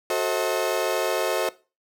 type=chord; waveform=35% pulse; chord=F# diminished seventh; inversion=none; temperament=just; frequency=370 / 444 / 532.8 / 639.4 Hz; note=F#4 / A4 / C5 / Eb5; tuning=0 / +16 / +31 / +47 cents; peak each=-26 dBFS; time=0.1-1.49 s; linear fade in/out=2 ms; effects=noise-tail reverb RT60 0.3 s tail -18 dB re dry